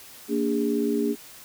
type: tone cluster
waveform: sine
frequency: 231.4 / 290.4 / 408.5 Hz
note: A#3 / D4 / G#4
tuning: -13 / -19 / -29 cents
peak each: -26 dBFS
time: 0.28-1.16 s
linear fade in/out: 50 ms
effects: white hiss -46 dBFS RMS until 1.44 s